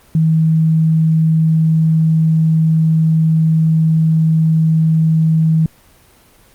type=tone; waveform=sine; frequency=160 Hz; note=D#3; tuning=49 cents sharp; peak=-9 dBFS; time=0.15-5.66 s; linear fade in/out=2 ms; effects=pink hiss -48 dBFS RMS until 6.54 s + Opus 24 kbps